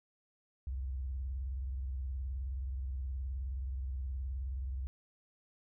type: tone with vibrato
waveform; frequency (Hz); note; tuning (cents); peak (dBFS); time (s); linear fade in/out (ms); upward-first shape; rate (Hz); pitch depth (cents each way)
sine; 65.41; C2; 0; -35; 0.67-4.87; 0; square; 19; 140
effects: none